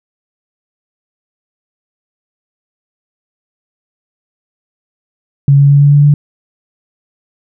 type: tone with pitch steps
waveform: sine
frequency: 140 / 141.14 / 142.28 / 143.44 / 144.6 / 145.78 Hz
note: C#3 / C#3 / C#3 / D3 / D3 / D3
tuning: +18 / +32 / +45 / -40 / -27 / -12 cents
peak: -3 dBFS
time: 5.48-6.14 s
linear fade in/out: 2 ms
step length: 110 ms
effects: none